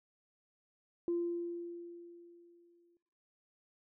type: tone with exponential decay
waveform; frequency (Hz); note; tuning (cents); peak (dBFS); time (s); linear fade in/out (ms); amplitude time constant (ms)
sine; 344.3; F4; -25; -29; 1.08-2.97; 1; 410
effects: noise-tail reverb RT60 0.9 s tail -19 dB re dry + tanh soft clip ceiling -26 dBFS